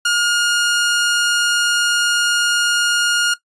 sawtooth tone, 1424 Hz, F6, 33 cents sharp, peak -10 dBFS, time 0.05-3.34 s, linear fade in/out 5 ms, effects noise-tail reverb RT60 0.1 s tail -17 dB re dry + resampled to 24000 Hz

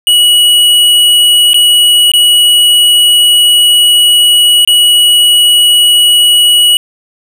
square tone with dropouts, 2923 Hz, F#7, 22 cents flat, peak -4 dBFS, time 0.07-6.77 s, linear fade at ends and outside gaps 1 ms, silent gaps 1.533-1.543 / 2.117-2.136 / 4.649-4.675 s, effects none

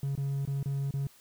triangle tone with dropouts, 138.59 Hz, C#3, in tune, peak -26 dBFS, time 0.03-1.07 s, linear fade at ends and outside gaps 2 ms, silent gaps 0.153-0.176 / 0.452-0.475 / 0.629-0.658 / 0.909-0.938 s, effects tanh soft clip ceiling -22 dBFS + white hiss -59 dBFS RMS until 1.2 s

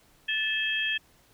sine tone cluster, 1747 / 2616 / 3224 Hz, A6 / E7 / G7, -13 / -14 / +48 cents, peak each -30 dBFS, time 0.28-0.98 s, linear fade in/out 10 ms, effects pink hiss -61 dBFS RMS until 1.33 s

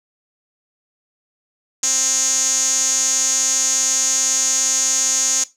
sawtooth tone with band-pass filter, 262.7 Hz, C4, 7 cents sharp, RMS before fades -18 dBFS, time 1.83-5.44 s, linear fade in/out 5 ms, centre 6600 Hz, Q 9.8, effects noise-tail reverb RT60 0.2 s tail -17 dB re dry

